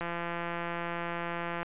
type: click train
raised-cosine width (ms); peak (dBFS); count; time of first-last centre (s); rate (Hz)
0.5; -20; 278; 0.01-1.63; 171
effects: resampled to 8000 Hz